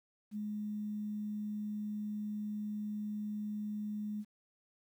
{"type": "tone", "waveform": "sine", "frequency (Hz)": 210, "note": "G#3", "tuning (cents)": 19, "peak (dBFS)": -36, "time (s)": [0.31, 4.25], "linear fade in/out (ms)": 50, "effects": ["11-bit"]}